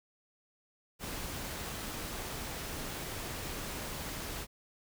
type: noise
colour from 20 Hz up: pink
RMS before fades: -40 dBFS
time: 0.99-4.47 s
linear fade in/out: 50 ms
effects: none